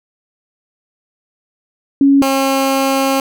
sine / 15% pulse tone pair in turn, 277.4 / 270.1 Hz, C#4 / C#4, +1 / -45 cents, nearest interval unison, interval 46 cents, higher first, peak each -6 dBFS, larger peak neither, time 2.01-2.22 / 2.22-3.2 s, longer second, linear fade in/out 2 ms, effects none

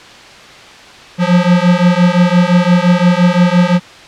square beating tone pair, 174.61 / 180.41 Hz, F3 / F#3, 0 / -43 cents, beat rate 5.8 Hz, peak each -11 dBFS, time 1.18-3.8 s, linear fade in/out 50 ms, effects white hiss -35 dBFS RMS until 4.07 s + low-pass 4000 Hz 12 dB/octave

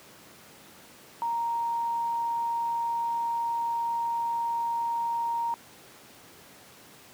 sine tone, 932.3 Hz, A#5, in tune, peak -26 dBFS, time 1.22-5.54 s, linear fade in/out 0 ms, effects pink hiss -51 dBFS RMS until 7.13 s + high-pass 150 Hz 12 dB/octave

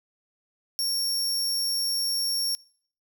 sawtooth tone, 5510 Hz, F8, 24 cents flat, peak -22 dBFS, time 0.79-2.55 s, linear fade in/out 0 ms, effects noise-tail reverb RT60 0.6 s tail -25 dB re dry

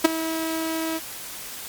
sawtooth tone with ADSR envelope, 323.1 Hz, E4, 35 cents flat, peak -5 dBFS, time 0.04-1 s, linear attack 11 ms, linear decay 13 ms, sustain -16 dB, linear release 37 ms, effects white hiss -36 dBFS RMS until 1.68 s + MP3 96 kbps

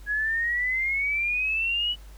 sine exponential sweep, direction up, 1661.2 to 2972 Hz, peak -23 dBFS, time 0.06-1.96 s, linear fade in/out 50 ms, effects added 50 Hz sine -42 dBFS peak until 2.17 s + pink hiss -55 dBFS RMS until 2.17 s

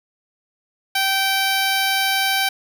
10% pulse tone, 776 Hz, G5, 18 cents flat, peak -9 dBFS, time 0.95-2.49 s, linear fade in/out 5 ms, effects none

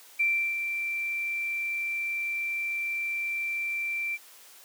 sine tone with ADSR envelope, 2349 Hz, D7, in tune, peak -21 dBFS, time 0.19-4.18 s, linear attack 14 ms, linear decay 340 ms, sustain -7 dB, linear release 39 ms, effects white hiss -52 dBFS RMS until 4.64 s + high-pass 400 Hz 12 dB/octave

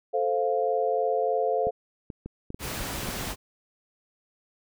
sine chord, F major, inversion first, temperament equal, 440 / 523.3 / 698.5 Hz, A4 / C5 / F5, 0 / 0 / 0 cents, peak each -27 dBFS, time 0.13-1.71 s, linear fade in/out 20 ms
clicks, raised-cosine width 3 ms, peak -23 dBFS, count 7, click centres 1.67 / 2.102 / 2.26 / 2.504 / 2.545 / 3.033 / 3.088 s
pink noise, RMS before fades -33 dBFS, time 2.59-3.36 s, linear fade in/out 50 ms
effects none

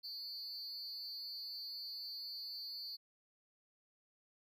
triangle tone with amplitude modulation, 4502 Hz, C#8, 26 cents sharp, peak -38 dBFS, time 0.03-2.97 s, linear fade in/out 20 ms, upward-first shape sine, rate 290 Hz, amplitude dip 100%, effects none

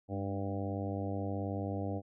harmonic tone with a mistuned harmonic, 98.7 Hz, G2, 12 cents sharp, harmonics 1 / 2 / 3 / 4 / 5 / 6 / 7 / 8, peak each -37 / -41 / -40 / -47 / -43 / -45 / -45 / -48 dBFS, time 0.08-2.02 s, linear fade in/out 50 ms, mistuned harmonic 2, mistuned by +49 cents, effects none

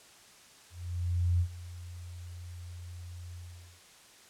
sine tone with ADSR envelope, 87.6 Hz, F2, 6 cents sharp, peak -23 dBFS, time 0.7-3.82 s, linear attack 700 ms, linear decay 77 ms, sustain -18 dB, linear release 460 ms, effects white hiss -56 dBFS RMS until 4.29 s + low-pass 9000 Hz 12 dB/octave

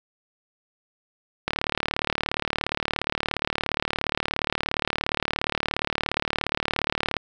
click train, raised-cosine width 0.3 ms, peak -7 dBFS, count 212, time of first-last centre 1.48-7.167 s, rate 37.1 Hz, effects none

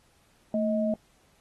sine tone pair together, 222.1 / 630 Hz, A3 / D#5, +16 / +21 cents, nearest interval octave + tritone, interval 1805 cents, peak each -26 / -27 dBFS, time 0.54-0.94 s, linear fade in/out 2 ms, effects pink hiss -65 dBFS RMS until 1.4 s + AAC 32 kbps

